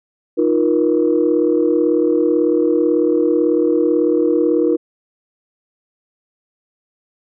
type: chord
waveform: sine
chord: Eb suspended second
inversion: none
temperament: equal with one note detuned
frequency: 311.1 / 349.2 / 475.7 Hz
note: Eb4 / F4 / Bb4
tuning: 0 / 0 / +35 cents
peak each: -16 dBFS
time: 0.37-4.77 s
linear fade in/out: 20 ms
effects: tanh soft clip ceiling -4 dBFS